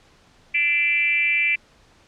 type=tone with frequency modulation; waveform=sine; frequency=2349 Hz; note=D7; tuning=in tune; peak=-17 dBFS; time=0.54-1.56 s; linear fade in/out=10 ms; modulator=308 Hz; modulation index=0.89; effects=pink hiss -55 dBFS RMS until 2.07 s + low-pass 6000 Hz 12 dB/octave